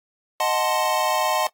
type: chord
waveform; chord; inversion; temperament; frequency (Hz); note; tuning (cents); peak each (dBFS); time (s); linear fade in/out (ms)
square; D# diminished seventh; none; equal; 622.3 / 740 / 880 / 1046.5; D#5 / F#5 / A5 / C6; 0 / 0 / 0 / 0; -26; 0.4-1.47; 2
effects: noise-tail reverb RT60 0.1 s tail -20 dB re dry + AAC 64 kbps